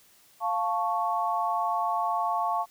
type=chord; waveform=sine; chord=F augmented; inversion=none; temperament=equal; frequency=698.5 / 880 / 1108.7 Hz; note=F5 / A5 / C#6; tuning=0 / 0 / 0 cents; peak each=-29 dBFS; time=0.4-2.66 s; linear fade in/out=50 ms; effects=white hiss -59 dBFS RMS until 2.7 s